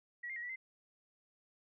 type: tone with pitch steps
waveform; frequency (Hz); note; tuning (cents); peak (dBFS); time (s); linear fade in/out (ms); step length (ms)
sine; 1925 / 2111 / 1894 / 1955 / 2069; B6 / C7 / A#6 / B6 / C7; -45 / +15 / +27 / -18 / -20; -40; 0.23-0.56; 10; 66
effects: none